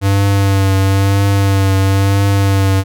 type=tone with vibrato; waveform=square; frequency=98 Hz; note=G2; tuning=in tune; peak=-10 dBFS; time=0.01-2.84 s; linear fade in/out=50 ms; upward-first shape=triangle; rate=1 Hz; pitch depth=31 cents each way; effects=none